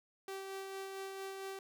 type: tone with tremolo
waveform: sawtooth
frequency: 387.3 Hz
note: G4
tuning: 21 cents flat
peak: -37 dBFS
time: 0.28-1.59 s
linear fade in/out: 2 ms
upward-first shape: sine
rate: 4.4 Hz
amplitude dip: 30%
effects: none